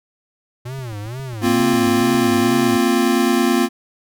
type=tone with vibrato; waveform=square; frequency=117.6 Hz; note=A#2; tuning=16 cents sharp; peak=-27 dBFS; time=0.65-2.77 s; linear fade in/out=10 ms; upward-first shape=sine; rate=2.2 Hz; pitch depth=240 cents each way
type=click train; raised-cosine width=5 ms; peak=-28 dBFS; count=11; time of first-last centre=0.79-2.147 s; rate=7.37 Hz
type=chord; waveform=square; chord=Bb suspended second; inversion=none; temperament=equal with one note detuned; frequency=232.1 / 261.6 / 349.2 Hz; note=Bb3 / C4 / F4; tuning=-7 / 0 / 0 cents; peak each=-19 dBFS; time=1.41-3.69 s; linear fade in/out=50 ms
effects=none